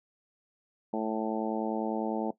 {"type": "harmonic tone", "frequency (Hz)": 110, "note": "A2", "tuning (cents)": 0, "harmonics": [2, 3, 4, 5, 6, 7, 8], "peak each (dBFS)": [-33, -35, -36, -37, -38, -38, -39], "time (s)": [0.93, 2.31], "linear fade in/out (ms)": 5, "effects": ["noise-tail reverb RT60 0.1 s tail -17 dB re dry"]}